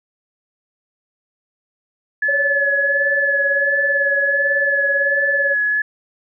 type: tone with vibrato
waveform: sine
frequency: 1712 Hz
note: A6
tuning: 48 cents flat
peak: -15 dBFS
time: 2.22-5.82 s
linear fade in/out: 5 ms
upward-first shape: sine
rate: 1.4 Hz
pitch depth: 22 cents each way
type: tone with tremolo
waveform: sine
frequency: 560 Hz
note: C#5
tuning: 18 cents sharp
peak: -17 dBFS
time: 2.28-5.55 s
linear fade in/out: 10 ms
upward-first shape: triangle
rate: 18 Hz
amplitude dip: 90%
effects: none